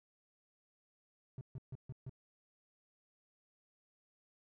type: tone bursts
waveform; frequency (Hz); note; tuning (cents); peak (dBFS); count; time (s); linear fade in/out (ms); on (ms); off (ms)
triangle; 129.8; C3; -13; -40; 5; 1.38-2.095; 2; 31; 140
effects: none